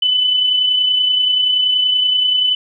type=tone with amplitude modulation; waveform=sine; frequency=3004 Hz; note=F#7; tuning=26 cents sharp; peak=-10 dBFS; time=0.02-2.55 s; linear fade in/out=5 ms; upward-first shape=sine; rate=30.5 Hz; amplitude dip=40%; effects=none